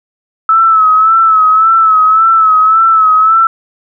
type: tone with vibrato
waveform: sine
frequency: 1302 Hz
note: E6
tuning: 22 cents flat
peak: -4 dBFS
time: 0.49-3.47 s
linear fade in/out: 2 ms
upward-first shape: sine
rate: 1.8 Hz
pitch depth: 49 cents each way
effects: none